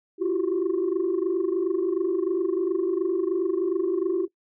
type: tone cluster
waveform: sine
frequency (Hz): 336.4 / 363.2 / 386.1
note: E4 / F#4 / G4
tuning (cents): +35 / -32 / -26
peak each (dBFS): -25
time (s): 0.18-4.28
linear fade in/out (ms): 50
effects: noise-tail reverb RT60 0.1 s tail -22 dB re dry + tanh soft clip ceiling -17 dBFS